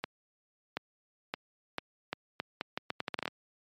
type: accelerating click train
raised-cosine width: 0.3 ms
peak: -16 dBFS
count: 16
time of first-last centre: 0.04-3.278 s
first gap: 730 ms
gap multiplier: 0.78
effects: high-pass 150 Hz 12 dB/octave + MP3 64 kbps